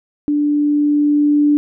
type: tone with level ramp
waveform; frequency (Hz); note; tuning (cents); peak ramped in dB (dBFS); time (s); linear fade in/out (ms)
sine; 293.7; D4; 0; -13 to -9; 0.28-1.57; 0
effects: none